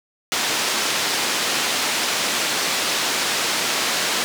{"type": "band-pass noise", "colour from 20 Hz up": "white", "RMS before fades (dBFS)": -22, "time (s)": [0.32, 4.24], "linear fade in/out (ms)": 0, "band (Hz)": [210, 5500], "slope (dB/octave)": 12, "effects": []}